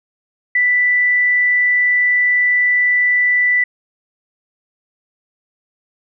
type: tone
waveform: sine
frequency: 1978 Hz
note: B6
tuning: 2 cents sharp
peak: -11 dBFS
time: 0.55-3.64 s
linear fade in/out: 5 ms
effects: none